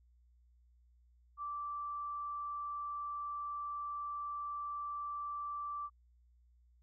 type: tone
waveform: sine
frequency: 1168 Hz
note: D6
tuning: 10 cents flat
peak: -38 dBFS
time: 1.37-5.9 s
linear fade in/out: 50 ms
effects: added 60 Hz sine -64 dBFS peak until 6.82 s